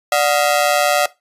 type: ring-modulated tone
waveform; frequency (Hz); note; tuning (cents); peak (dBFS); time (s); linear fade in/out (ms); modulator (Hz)
sawtooth; 659.3; E5; 0; -6; 0.12-1.06; 2; 70.4
effects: noise-tail reverb RT60 0.2 s tail -18 dB re dry + resampled to 32000 Hz